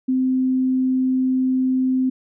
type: tone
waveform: sine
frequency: 258.7 Hz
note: C4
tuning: 19 cents flat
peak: -16 dBFS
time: 0.08-2.1 s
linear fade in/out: 10 ms
effects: none